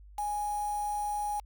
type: tone with quantisation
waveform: sine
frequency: 830.6 Hz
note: G#5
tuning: in tune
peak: -30 dBFS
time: 0.18-1.4 s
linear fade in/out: 5 ms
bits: 7
effects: added 50 Hz sine -49 dBFS peak until 1.45 s